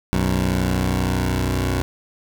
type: tone pair together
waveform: 15% pulse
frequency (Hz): 61.74 / 92.72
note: B1 / F#2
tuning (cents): 0 / +4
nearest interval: perfect fifth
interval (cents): 704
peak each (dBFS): -15 / -15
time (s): 0.13-1.82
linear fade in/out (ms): 0
effects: none